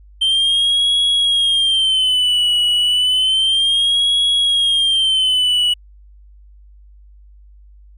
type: tone with vibrato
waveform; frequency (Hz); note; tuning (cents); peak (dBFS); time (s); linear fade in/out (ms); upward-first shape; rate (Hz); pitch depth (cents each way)
triangle; 3123; G7; -7; -11; 0.21-5.74; 10; sine; 0.31; 110
effects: added 50 Hz sine -41 dBFS peak until 7.97 s + resampled to 32000 Hz